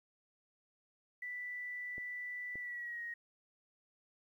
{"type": "tone with pitch glide", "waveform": "sine", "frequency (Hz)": [1975.5, 1879.8], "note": ["B6", "A#6"], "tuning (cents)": [0, 14], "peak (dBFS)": -40, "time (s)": [1.22, 3.14], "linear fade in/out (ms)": 5, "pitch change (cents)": -86, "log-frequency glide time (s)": [2.58, 3.02]}
{"type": "clicks", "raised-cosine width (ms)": 2, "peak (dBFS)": -38, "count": 2, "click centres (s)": [1.981, 2.556]}
{"effects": ["12-bit"]}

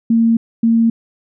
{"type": "tone pair in turn", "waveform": "sine", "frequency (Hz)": [228.7, 228.7], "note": ["A#3", "A#3"], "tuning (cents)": [-33, -33], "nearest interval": "unison", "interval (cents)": 0, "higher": "neither", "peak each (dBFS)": -9, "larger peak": "neither", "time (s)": [[0.1, 0.37], [0.63, 0.9]], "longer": "neither", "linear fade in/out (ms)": 5, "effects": []}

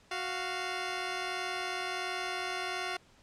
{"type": "tone pair together", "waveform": "10% pulse", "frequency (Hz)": [368.9, 696.4], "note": ["F#4", "F5"], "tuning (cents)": [-5, -5], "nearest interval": "major seventh", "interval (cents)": 1100, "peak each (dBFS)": [-28, -28], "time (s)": [0.11, 2.97], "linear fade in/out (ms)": 5, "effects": ["pink hiss -62 dBFS RMS until 3.22 s", "low-pass 7000 Hz 12 dB/octave"]}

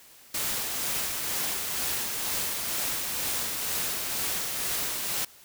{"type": "noise with tremolo", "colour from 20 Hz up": "white", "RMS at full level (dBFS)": -29, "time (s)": [0.34, 5.25], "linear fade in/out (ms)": 5, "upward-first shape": "sine", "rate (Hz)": 2.1, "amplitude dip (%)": 30, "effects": ["white hiss -53 dBFS RMS until 5.44 s"]}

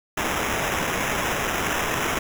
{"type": "noise with sample-and-hold", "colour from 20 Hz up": "blue", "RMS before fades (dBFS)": -25, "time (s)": [0.17, 2.19], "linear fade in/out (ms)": 5, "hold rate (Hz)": 4410, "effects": []}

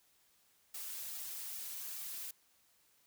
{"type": "noise with flanger", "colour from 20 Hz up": "blue", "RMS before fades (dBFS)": -44, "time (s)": [0.74, 2.31], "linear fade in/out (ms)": 5, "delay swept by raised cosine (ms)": [1.9, 6.2], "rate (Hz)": 2.4, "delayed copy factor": -1, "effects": ["white hiss -71 dBFS RMS until 3.06 s"]}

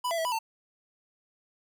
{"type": "tone with pitch steps", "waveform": "square", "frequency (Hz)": [991, 671, 651, 988, 898], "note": ["B5", "E5", "E5", "B5", "A5"], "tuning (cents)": [6, 31, -22, 0, 35], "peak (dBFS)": -28, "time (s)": [0.04, 0.39], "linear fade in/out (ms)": 10, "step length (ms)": 70, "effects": []}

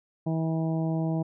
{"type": "harmonic tone", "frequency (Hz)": 161.5, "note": "E3", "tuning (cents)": -35, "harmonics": [1, 2, 3, 4, 5, 6], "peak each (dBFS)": [-26, -31, -41, -36, -41, -47], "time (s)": [0.26, 1.23], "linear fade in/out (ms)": 10, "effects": []}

